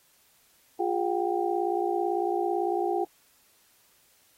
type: tone cluster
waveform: sine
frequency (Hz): 351.9 / 409.8 / 728 / 786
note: F4 / G#4 / F#5 / G5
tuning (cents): +13 / -23 / -28 / +4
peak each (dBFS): -28 / -31 / -33 / -30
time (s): 0.79-3.05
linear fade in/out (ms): 10
effects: white hiss -63 dBFS RMS until 4.37 s + AAC 48 kbps